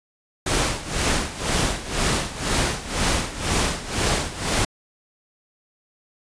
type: noise with tremolo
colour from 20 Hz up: pink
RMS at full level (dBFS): -20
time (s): 0.46-4.65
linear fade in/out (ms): 5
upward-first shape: sine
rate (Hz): 2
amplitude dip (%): 80
effects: resampled to 22050 Hz